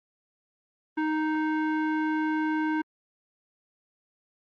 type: tone with low-pass filter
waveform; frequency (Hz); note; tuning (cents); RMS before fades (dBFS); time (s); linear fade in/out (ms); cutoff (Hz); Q
square; 311.1; D#4; 0; -27; 0.97-2.82; 10; 1600; 1.8
effects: Opus 32 kbps